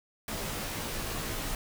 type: noise with comb filter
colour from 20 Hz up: pink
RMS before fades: -35 dBFS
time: 0.28-1.55 s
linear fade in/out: 2 ms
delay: 16 ms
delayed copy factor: -0.7
effects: none

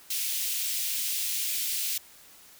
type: high-pass noise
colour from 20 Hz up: white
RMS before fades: -30 dBFS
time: 0.1-1.98 s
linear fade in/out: 5 ms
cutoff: 2400 Hz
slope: 24 dB/octave
effects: white hiss -53 dBFS RMS until 2.59 s

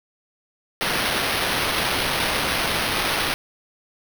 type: noise with sample-and-hold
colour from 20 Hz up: white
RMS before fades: -23 dBFS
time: 0.81-3.34 s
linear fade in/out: 0 ms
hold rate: 7350 Hz
effects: none

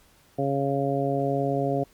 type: harmonic tone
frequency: 138.59 Hz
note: C#3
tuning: in tune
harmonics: 1 / 2 / 3 / 4 / 5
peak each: -29 / -29 / -29 / -29 / -29 dBFS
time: 0.38-1.84 s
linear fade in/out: 10 ms
effects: pink hiss -59 dBFS RMS until 1.93 s + Opus 48 kbps

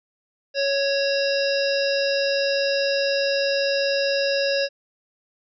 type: harmonic tone with a mistuned harmonic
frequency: 554.4 Hz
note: C#5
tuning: in tune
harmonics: 1 / 3 / 5 / 7 / 9 / 10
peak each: -21 / -29 / -30 / -33 / -28 / -34 dBFS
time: 0.54-4.69 s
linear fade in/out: 50 ms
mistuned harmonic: 5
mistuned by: -15 cents
effects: none

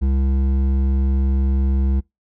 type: tone with hard clipping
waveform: triangle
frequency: 67 Hz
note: C2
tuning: 42 cents sharp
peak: -17 dBFS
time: 0.01-2.01 s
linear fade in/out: 20 ms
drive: 13 dB
effects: noise-tail reverb RT60 0.2 s tail -26 dB re dry

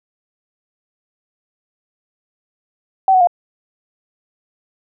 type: tone with pitch steps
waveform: sine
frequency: 765 / 742 / 705 Hz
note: G5 / F#5 / F5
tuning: -42 / +5 / +16 cents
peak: -8 dBFS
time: 3.08-3.272 s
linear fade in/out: 2 ms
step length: 64 ms
effects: none

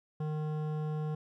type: tone with hard clipping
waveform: triangle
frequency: 153.3 Hz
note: D#3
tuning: 25 cents flat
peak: -34 dBFS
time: 0.2-1.15 s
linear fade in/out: 5 ms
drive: 17 dB
effects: none

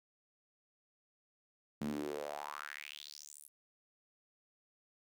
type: tone with high-pass filter sweep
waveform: sawtooth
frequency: 73.42 Hz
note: D2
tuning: in tune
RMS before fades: -44 dBFS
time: 1.81-3.48 s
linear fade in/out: 5 ms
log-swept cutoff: 190 to 11000 Hz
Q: 4.7
effects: none

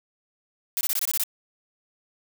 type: noise bursts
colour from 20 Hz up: blue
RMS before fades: -25 dBFS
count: 8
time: 0.77-1.236 s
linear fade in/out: 0 ms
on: 39 ms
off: 22 ms
effects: none

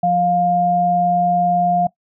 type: tone pair together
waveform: sine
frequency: 176.91 / 705 Hz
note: F3 / F5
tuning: +23 / +16 cents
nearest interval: 2 octaves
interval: 2393 cents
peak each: -21 / -14 dBFS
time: 0.03-1.87 s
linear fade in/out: 5 ms
effects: noise-tail reverb RT60 0.1 s tail -19 dB re dry

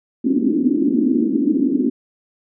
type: band-pass noise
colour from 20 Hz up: pink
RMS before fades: -17 dBFS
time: 0.24-1.9 s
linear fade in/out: 10 ms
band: 240 to 320 Hz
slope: 48 dB/octave
effects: none

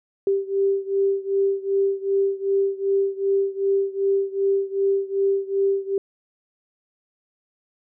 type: beating tone pair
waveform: sine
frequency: 392 / 394.6 Hz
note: G4 / G4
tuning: 0 / +11 cents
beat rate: 2.6 Hz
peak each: -21 / -23 dBFS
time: 0.27-5.98 s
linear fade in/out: 2 ms
effects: none

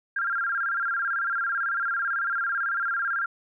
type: tone with vibrato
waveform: sine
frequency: 1490 Hz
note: F#6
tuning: 12 cents sharp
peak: -24 dBFS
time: 0.16-3.26 s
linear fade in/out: 5 ms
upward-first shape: square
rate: 18 Hz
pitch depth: 130 cents each way
effects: none

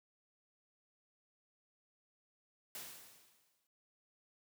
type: noise with exponential decay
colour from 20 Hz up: white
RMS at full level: -45 dBFS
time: 2.75-3.67 s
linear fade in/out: 1 ms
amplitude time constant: 200 ms
effects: noise-tail reverb RT60 0.4 s tail -26 dB re dry + high-pass 80 Hz 12 dB/octave

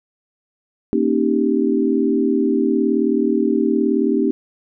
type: chord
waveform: sine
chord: Eb dominant seventh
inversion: second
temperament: equal with one note detuned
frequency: 233.1 / 272.3 / 311.1 / 392 Hz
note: Bb3 / Db4 / Eb4 / G4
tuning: 0 / -31 / 0 / 0 cents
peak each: -20 dBFS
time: 0.93-4.31 s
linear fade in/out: 0 ms
effects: none

